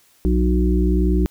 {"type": "harmonic tone", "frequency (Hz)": 61, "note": "B1", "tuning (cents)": -21, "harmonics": [1, 3, 5, 6], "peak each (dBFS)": [-16, -21, -23, -24], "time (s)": [0.25, 1.26], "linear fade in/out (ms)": 0, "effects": ["white hiss -56 dBFS RMS until 1.3 s"]}